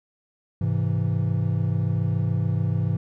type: chord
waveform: triangle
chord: Ab augmented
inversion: none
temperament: equal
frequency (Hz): 103.83 / 130.81 / 164.81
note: Ab2 / C3 / E3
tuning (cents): 0 / 0 / 0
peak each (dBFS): -22 / -24 / -24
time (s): 0.61-2.97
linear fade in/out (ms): 5
effects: none